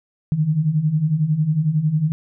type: beating tone pair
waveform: sine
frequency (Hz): 146.83 / 157.83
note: D3 / D#3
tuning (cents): 0 / +25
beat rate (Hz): 11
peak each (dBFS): -22 / -17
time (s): 0.32-2.12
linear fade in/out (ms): 0
effects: none